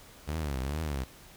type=tone with vibrato; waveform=sawtooth; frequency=71.7 Hz; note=D2; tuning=41 cents flat; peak=-27 dBFS; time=0.27-1.05 s; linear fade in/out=20 ms; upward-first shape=triangle; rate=2.3 Hz; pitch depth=230 cents each way; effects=pink hiss -53 dBFS RMS until 1.36 s